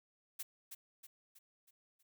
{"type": "noise with echo", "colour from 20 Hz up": "blue", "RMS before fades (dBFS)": -42, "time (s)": [0.39, 0.43], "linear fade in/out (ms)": 10, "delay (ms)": 320, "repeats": 5, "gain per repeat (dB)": -6, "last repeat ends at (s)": 2.03, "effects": []}